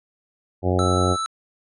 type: harmonic tone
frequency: 91.2 Hz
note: F#2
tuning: 24 cents flat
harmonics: 1 / 2 / 3 / 4 / 5 / 6 / 7 / 8 / 9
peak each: -21 / -27 / -27 / -25 / -28 / -28 / -30 / -30 / -34 dBFS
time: 0.62-1.17 s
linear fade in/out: 50 ms
type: tone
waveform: square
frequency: 1318.5 Hz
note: E6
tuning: in tune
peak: -24 dBFS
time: 0.79-1.26 s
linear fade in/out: 0 ms
effects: resampled to 24000 Hz